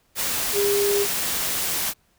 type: tone in noise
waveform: sine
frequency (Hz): 405.1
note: G#4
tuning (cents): -43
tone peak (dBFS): -19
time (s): 0.53-1.07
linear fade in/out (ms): 50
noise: white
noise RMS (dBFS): -25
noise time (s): 0.15-1.94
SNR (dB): +3
effects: pink hiss -64 dBFS RMS until 2.18 s